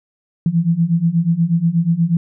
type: beating tone pair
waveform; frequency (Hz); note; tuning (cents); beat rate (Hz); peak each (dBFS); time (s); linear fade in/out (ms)
sine; 163.3 / 171.6; E3 / F3; -16 / -30; 8.3; -17 / -15; 0.46-2.17; 2
effects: none